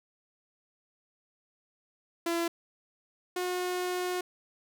sawtooth tone pair in turn, 338.2 / 361.5 Hz, E4 / F#4, +44 / -40 cents, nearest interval minor second, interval 116 cents, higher second, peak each -24 / -26 dBFS, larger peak first, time 2.26-2.48 / 3.36-4.21 s, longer second, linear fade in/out 5 ms, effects none

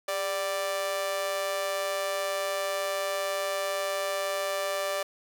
sawtooth tone with amplitude modulation, 587.3 Hz, D5, in tune, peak -21 dBFS, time 0.08-5.03 s, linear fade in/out 5 ms, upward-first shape sine, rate 182 Hz, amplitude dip 70%, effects none

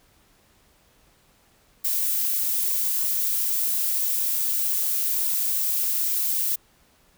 violet noise, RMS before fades -24 dBFS, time 1.84-6.56 s, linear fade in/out 10 ms, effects pink hiss -60 dBFS RMS until 7.17 s

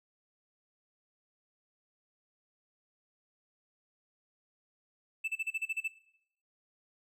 triangle tone bursts, 2637 Hz, E7, in tune, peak -29 dBFS, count 9, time 5.24-5.881 s, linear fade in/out 10 ms, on 41 ms, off 34 ms, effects noise-tail reverb RT60 0.7 s tail -17 dB re dry

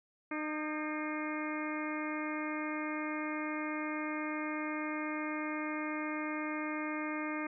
harmonic tone with a mistuned harmonic, 304.7 Hz, D#4, 36 cents flat, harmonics 1 / 2 / 3 / 4 / 5 / 6 / 7 / 8, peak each -37 / -44 / -46 / -43 / -46 / -49 / -43 / -48 dBFS, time 0.31-7.47 s, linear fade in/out 5 ms, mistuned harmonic 5, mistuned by +62 cents, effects none

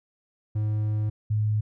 triangle / sine tone pair in turn, 106.7 / 106.7 Hz, G#2 / G#2, +47 / +47 cents, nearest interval unison, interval 0 cents, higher neither, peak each -21 dBFS, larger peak neither, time 0.55-1.1 / 1.3-1.61 s, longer first, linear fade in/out 10 ms, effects none

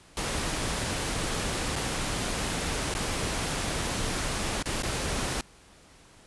pink noise with dropouts, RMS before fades -30 dBFS, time 0.17-5.41 s, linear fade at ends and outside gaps 1 ms, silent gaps 1.757-1.761 / 2.94-2.95 / 4.626-4.657 / 4.823-4.833 s, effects pink hiss -55 dBFS RMS until 6.26 s + resampled to 24000 Hz

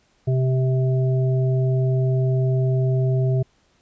harmonic tone, 130 Hz, C3, 11 cents flat, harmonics 1 / 3 / 5, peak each -17 / -27 / -31 dBFS, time 0.27-3.43 s, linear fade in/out 10 ms, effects pink hiss -62 dBFS RMS until 3.81 s + resampled to 16000 Hz

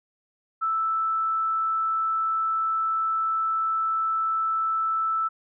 sine tone, 1318.5 Hz, E6, in tune, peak -22 dBFS, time 0.61-5.29 s, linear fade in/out 20 ms, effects none

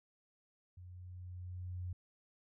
sine tone with level ramp, 90.2 Hz, F#2, 44 cents flat, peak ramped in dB -50 to -38 dBFS, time 0.77-1.93 s, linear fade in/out 5 ms, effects none

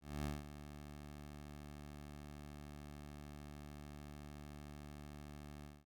15% pulse tone with ADSR envelope, 73.42 Hz, D2, in tune, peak -32 dBFS, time 0.01-5.85 s, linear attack 240 ms, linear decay 180 ms, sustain -12 dB, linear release 210 ms, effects none

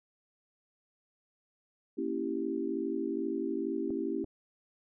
sine chord, A# diminished seventh, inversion none, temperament equal, 233.1 / 277.2 / 329.6 / 392 Hz, A#3 / C#4 / E4 / G4, 0 / 0 / 0 / 0 cents, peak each -39 / -36 / -35 / -36 dBFS, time 1.97-4.25 s, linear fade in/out 20 ms
clicks, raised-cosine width 2 ms, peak -31 dBFS, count 2, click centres 3.905 / 4.243 s
effects none

